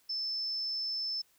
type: tone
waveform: sine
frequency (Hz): 5274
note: E8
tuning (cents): 0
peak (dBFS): -32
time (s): 0.09-1.22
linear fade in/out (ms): 10
effects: white hiss -68 dBFS RMS until 1.38 s